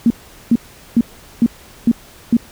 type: tone bursts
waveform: sine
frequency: 233.3 Hz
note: A#3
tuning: 2 cents sharp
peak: -7 dBFS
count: 6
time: 0.06-2.368 s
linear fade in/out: 2 ms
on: 43 ms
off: 410 ms
effects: pink hiss -42 dBFS RMS until 2.51 s